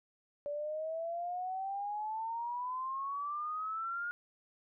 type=exponential sweep; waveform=sine; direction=up; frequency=575 to 1434 Hz; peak=-35 dBFS; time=0.46-4.11 s; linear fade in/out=0 ms; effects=none